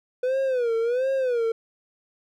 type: tone with vibrato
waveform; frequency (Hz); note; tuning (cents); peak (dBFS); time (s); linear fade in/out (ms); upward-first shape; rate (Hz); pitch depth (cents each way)
triangle; 493.9; B4; 0; -19; 0.23-1.52; 5; sine; 1.4; 150
effects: none